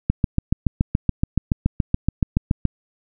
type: click train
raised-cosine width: 5 ms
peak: -4 dBFS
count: 19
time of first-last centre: 0.1-2.653 s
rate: 7.05 Hz
effects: none